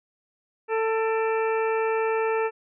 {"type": "harmonic tone with a mistuned harmonic", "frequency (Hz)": 445, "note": "A4", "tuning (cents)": 20, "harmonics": [1, 2, 3, 4, 5, 6], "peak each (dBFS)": [-23, -29, -33, -35, -37, -39], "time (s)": [0.68, 2.51], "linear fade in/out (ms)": 50, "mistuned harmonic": 5, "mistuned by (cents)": 89, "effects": []}